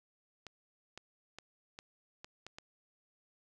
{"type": "clicks", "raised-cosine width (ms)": 0.2, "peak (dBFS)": -29, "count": 7, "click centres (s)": [0.467, 0.976, 1.386, 1.789, 2.245, 2.466, 2.585], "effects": []}